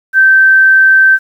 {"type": "tone", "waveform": "sine", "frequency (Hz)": 1553, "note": "G6", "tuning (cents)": -17, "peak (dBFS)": -3, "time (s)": [0.13, 1.19], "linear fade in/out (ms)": 50, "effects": ["7-bit"]}